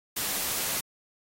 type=noise; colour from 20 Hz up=white; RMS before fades=-30 dBFS; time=0.16-0.81 s; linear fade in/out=10 ms; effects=AAC 48 kbps